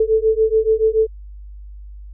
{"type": "beating tone pair", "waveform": "sine", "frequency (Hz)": [437, 444], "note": ["A4", "A4"], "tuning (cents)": [-12, 16], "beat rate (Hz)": 7, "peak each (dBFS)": -16, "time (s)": [0, 1.07], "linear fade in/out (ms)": 5, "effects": ["added 50 Hz sine -33 dBFS peak until 2.13 s"]}